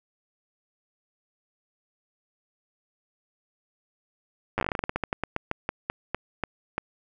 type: slowing click train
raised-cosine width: 0.5 ms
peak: -11 dBFS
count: 24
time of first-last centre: 4.58-6.78 s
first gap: 9 ms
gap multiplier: 1.18
effects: none